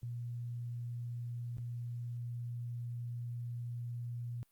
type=tone with dropouts; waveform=sine; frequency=119.8 Hz; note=A#2; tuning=48 cents sharp; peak=-38 dBFS; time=0.03-4.43 s; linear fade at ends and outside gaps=0 ms; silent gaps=1.57-1.583 s; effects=white hiss -75 dBFS RMS until 4.51 s + Opus 48 kbps